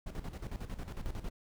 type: noise with tremolo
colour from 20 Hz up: brown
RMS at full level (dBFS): -38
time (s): 0.06-1.3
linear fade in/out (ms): 10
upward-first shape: square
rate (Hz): 11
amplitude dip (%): 70
effects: none